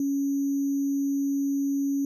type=tone with sample-and-hold; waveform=sine; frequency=278.8 Hz; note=C#4; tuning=10 cents sharp; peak=-23 dBFS; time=0-2.05 s; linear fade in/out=2 ms; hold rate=6300 Hz; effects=resampled to 32000 Hz